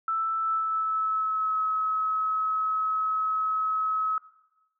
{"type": "tone with pitch glide", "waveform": "sine", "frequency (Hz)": [1322, 1284.4], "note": ["E6", "E6"], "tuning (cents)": [5, -45], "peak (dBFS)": -24, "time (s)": [0.08, 4.18], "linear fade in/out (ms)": 2, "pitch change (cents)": -50, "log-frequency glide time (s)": [0.37, 1.6], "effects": ["noise-tail reverb RT60 1.0 s tail -17 dB re dry"]}